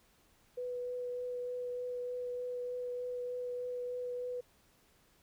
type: tone with vibrato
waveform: sine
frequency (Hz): 493.9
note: B4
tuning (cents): 0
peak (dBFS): -36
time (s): 0.57-4.41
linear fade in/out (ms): 10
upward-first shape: triangle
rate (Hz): 3.3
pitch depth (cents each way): 11
effects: pink hiss -68 dBFS RMS until 5.22 s